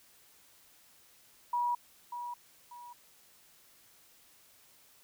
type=tone with echo; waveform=sine; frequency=965 Hz; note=B5; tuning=40 cents flat; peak=-28 dBFS; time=1.53-1.75 s; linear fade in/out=5 ms; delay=590 ms; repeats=2; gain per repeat=-9 dB; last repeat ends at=2.93 s; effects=white hiss -62 dBFS RMS until 5.03 s